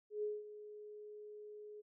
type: tone with ADSR envelope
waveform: sine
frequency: 420.5 Hz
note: G#4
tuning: 22 cents sharp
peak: -35 dBFS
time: 0.1-1.82 s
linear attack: 130 ms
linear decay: 200 ms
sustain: -14 dB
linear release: 22 ms
effects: none